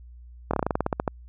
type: slowing click train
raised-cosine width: 1 ms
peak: -9 dBFS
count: 13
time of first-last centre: 0.51-1.078 s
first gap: 25 ms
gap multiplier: 1.11
effects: added 60 Hz sine -43 dBFS peak until 1.28 s